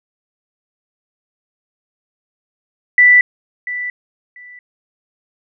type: tone with echo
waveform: sine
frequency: 1975.5 Hz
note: B6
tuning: in tune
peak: -5 dBFS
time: 2.98-3.21 s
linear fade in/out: 2 ms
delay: 690 ms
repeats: 2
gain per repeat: -15 dB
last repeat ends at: 4.59 s
effects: none